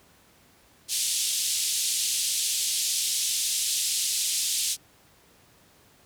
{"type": "band-pass noise", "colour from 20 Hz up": "white", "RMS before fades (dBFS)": -27, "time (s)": [0.88, 4.77], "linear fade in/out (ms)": 50, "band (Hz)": [3100, 10000], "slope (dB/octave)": 24, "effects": ["pink hiss -58 dBFS RMS until 6.05 s", "high-pass 60 Hz 12 dB/octave"]}